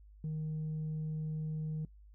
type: tone with tanh clipping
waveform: sine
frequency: 155.56 Hz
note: D#3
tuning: in tune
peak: -35 dBFS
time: 0.24-1.85 s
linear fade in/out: 2 ms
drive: 1 dB
effects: noise-tail reverb RT60 0.1 s tail -21 dB re dry + added 51 Hz sine -54 dBFS peak until 2.14 s